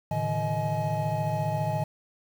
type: tone cluster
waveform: triangle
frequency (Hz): 111.2 / 143.8 / 158.4 / 627 / 845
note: A2 / D3 / D#3 / D#5 / G#5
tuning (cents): +19 / -36 / +31 / +13 / +30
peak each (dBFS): -30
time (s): 0.11-1.84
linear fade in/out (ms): 5
effects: 8-bit